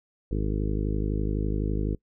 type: harmonic tone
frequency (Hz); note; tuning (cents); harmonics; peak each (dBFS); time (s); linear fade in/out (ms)
51.91; G#1; 0; 1 / 2 / 3 / 4 / 5 / 6 / 7 / 8 / 9; -27 / -32 / -34 / -35 / -38 / -35 / -39 / -38 / -41; 0.31-1.95; 5
effects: noise-tail reverb RT60 0.1 s tail -23 dB re dry